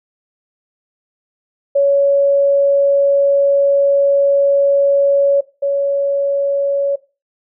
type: tone pair in turn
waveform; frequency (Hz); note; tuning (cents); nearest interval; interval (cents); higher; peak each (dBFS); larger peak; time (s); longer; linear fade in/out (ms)
sine; 560 / 560; C#5 / C#5; +18 / +18; unison; 0; neither; -9 / -13; first; 1.75-5.41 / 5.62-6.96; first; 10
effects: noise-tail reverb RT60 0.3 s tail -18 dB re dry